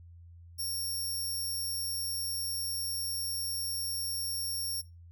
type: tone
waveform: 10% pulse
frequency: 5510 Hz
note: F8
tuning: 24 cents flat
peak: -27 dBFS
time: 0.58-4.82 s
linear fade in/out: 20 ms
effects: noise-tail reverb RT60 0.2 s tail -17 dB re dry + added 85 Hz sine -49 dBFS peak until 5.11 s